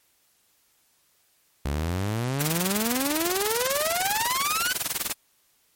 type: exponential sweep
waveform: sawtooth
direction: up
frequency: 66.9 to 1536 Hz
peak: -21 dBFS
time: 1.65-4.73 s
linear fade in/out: 5 ms
type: noise with tremolo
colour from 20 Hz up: white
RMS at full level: -25 dBFS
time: 2.4-5.13 s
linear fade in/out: 5 ms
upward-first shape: sine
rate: 20 Hz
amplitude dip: 95%
type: clicks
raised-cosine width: 0.5 ms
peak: -20 dBFS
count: 3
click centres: 3.298 / 4.257 / 5.098 s
effects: white hiss -65 dBFS RMS until 5.75 s + MP3 64 kbps